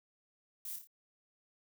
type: noise with echo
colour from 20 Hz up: violet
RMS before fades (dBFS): -43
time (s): 0.65-0.76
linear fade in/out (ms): 2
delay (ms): 28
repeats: 4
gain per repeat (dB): -5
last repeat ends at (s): 0.872
effects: none